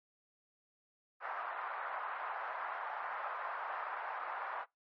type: band-pass noise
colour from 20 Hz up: white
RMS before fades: -41 dBFS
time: 1.2-4.66 s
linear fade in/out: 50 ms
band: 720 to 1400 Hz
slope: 24 dB/octave
effects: noise-tail reverb RT60 0.2 s tail -24 dB re dry + MP3 32 kbps